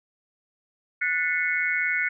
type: tone cluster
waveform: sine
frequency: 1467 / 1773 / 2030 / 2194 Hz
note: F#6 / A6 / B6 / C#7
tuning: -15 / +13 / +47 / -18 cents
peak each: -27 / -31 / -29 / -26 dBFS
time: 1.01-2.09 s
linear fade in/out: 10 ms
effects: none